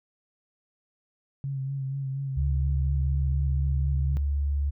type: tone with vibrato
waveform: sine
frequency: 135.9 Hz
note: C#3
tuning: 34 cents flat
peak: -28 dBFS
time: 1.44-4.17 s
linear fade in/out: 0 ms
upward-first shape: sine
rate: 4.2 Hz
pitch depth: 36 cents each way
type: tone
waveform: sine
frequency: 71.1 Hz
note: C#2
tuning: 45 cents sharp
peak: -23 dBFS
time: 2.36-4.71 s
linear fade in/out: 20 ms
effects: none